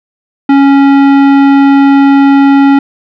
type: tone with tanh clipping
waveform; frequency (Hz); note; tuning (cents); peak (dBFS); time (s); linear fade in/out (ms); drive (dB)
sine; 277.2; C#4; 0; -4; 0.49-2.79; 5; 16
effects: none